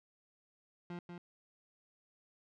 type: tone with echo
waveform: 30% pulse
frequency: 174.61 Hz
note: F3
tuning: in tune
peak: -39 dBFS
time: 0.9-0.99 s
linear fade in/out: 2 ms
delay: 190 ms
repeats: 1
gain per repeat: -4 dB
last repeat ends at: 1.18 s
effects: low-pass 3000 Hz 12 dB/octave